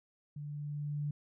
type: tone with level ramp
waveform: sine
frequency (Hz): 146.83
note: D3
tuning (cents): 0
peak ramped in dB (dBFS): -40 to -32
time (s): 0.36-1.11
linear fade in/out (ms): 5
effects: none